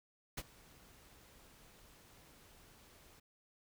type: noise with ADSR envelope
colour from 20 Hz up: pink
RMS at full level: -40 dBFS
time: 0.37-3.2 s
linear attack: 11 ms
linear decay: 41 ms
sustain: -22 dB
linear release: 8 ms
effects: none